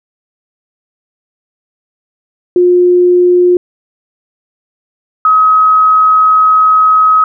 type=tone pair in turn; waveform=sine; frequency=356.8 / 1271.5 Hz; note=F4 / D#6; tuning=+37 / +37 cents; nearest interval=octave + minor seventh; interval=2200 cents; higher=second; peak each=-4 dBFS; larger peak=neither; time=2.56-3.57 / 5.25-7.24 s; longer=second; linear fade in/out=2 ms; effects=none